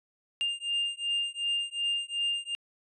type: beating tone pair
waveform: triangle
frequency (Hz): 2804 / 2806.7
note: F7 / F7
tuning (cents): +6 / +8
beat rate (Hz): 2.7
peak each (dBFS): -30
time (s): 0.41-2.55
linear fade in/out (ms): 0
effects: resampled to 24000 Hz